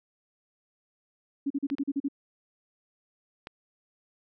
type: tone bursts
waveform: sine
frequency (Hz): 279.6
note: C#4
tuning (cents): +15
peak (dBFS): -25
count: 8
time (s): 1.46-2.085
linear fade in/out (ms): 10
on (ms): 44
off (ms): 39
type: clicks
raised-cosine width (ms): 0.3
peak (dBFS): -23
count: 3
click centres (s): 1.701 / 1.784 / 3.471
effects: none